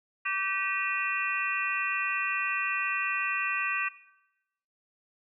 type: harmonic tone with a mistuned harmonic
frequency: 386.1 Hz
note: G4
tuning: 26 cents flat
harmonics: 3 / 4 / 5 / 6 / 7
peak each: -34 / -34 / -34 / -34 / -34 dBFS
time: 0.25-3.89 s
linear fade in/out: 10 ms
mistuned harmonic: 6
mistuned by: +98 cents
effects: noise-tail reverb RT60 0.9 s tail -18 dB re dry